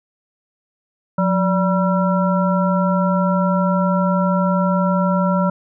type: harmonic tone with a mistuned harmonic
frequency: 193.4 Hz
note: G3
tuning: 23 cents flat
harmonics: 1 / 3 / 5 / 7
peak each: -16 / -21 / -23 / -24 dBFS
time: 1.18-5.5 s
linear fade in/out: 5 ms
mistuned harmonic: 1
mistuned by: -120 cents
effects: none